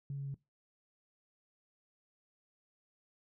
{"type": "tone with pitch steps", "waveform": "sine", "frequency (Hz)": [139.8, 138.99, 138.19], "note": ["C#3", "C#3", "C#3"], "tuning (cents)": [15, 5, -5], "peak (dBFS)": -36, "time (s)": [0.1, 0.343], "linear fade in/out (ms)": 2, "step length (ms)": 81, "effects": ["noise-tail reverb RT60 0.2 s tail -20 dB re dry", "tanh soft clip ceiling -32 dBFS"]}